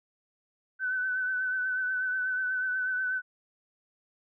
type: tone with vibrato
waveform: sine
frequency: 1512 Hz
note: F#6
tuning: 37 cents sharp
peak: -27 dBFS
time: 0.79-3.22 s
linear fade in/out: 50 ms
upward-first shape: triangle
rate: 8.2 Hz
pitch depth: 37 cents each way
effects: none